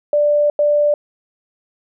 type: tone bursts at uneven times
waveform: sine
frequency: 589 Hz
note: D5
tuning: 5 cents sharp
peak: -11 dBFS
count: 2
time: 0.13-0.5 / 0.59-0.94 s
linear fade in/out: 2 ms
effects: none